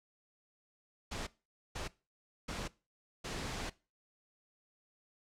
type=noise bursts at uneven times; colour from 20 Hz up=pink; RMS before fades=-40 dBFS; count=4; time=1.11-1.27 / 1.75-1.88 / 2.48-2.68 / 3.24-3.7 s; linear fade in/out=10 ms; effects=noise-tail reverb RT60 0.3 s tail -20 dB re dry + low-pass 7000 Hz 12 dB/octave